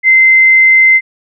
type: tone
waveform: sine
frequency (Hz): 2072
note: C7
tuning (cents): -17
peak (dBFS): -3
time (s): 0.03-1.01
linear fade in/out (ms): 50
effects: none